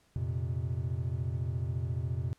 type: chord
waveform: triangle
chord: F suspended fourth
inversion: none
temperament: equal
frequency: 87.31 / 116.54 / 130.81 Hz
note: F2 / Bb2 / C3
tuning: 0 / 0 / 0 cents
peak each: -33 dBFS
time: 0.16-2.33 s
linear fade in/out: 0 ms
effects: pink hiss -68 dBFS RMS until 2.38 s + low-pass 11000 Hz 12 dB/octave